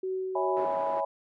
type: tone with tremolo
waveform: sine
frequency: 375.8 Hz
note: F#4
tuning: 27 cents sharp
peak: -28 dBFS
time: 0.03-0.65 s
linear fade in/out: 5 ms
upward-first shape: triangle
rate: 2.5 Hz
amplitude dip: 30%
type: chord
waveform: sine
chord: C# minor seventh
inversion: none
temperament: equal with one note detuned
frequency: 554.4 / 649.8 / 830.6 / 987.8 Hz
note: C#5 / E5 / G#5 / B5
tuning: 0 / -25 / 0 / 0 cents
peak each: -32 dBFS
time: 0.35-1.05 s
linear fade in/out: 5 ms
type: band-pass noise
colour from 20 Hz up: pink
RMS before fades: -42 dBFS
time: 0.56-1.01 s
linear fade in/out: 10 ms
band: 310 to 1100 Hz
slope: 12 dB/octave
effects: none